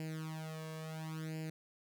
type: tone with flanger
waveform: sawtooth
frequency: 158.3 Hz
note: D#3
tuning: 30 cents sharp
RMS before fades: -43 dBFS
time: 0-1.5 s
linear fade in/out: 2 ms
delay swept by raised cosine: 0.41 to 1.81 ms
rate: 0.72 Hz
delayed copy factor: +0.85
effects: none